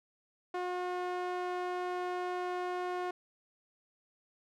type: tone with band-pass filter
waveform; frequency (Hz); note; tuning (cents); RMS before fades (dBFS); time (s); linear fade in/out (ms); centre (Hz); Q
sawtooth; 360.2; F#4; -46; -36; 0.54-3.11; 5; 770; 0.81
effects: none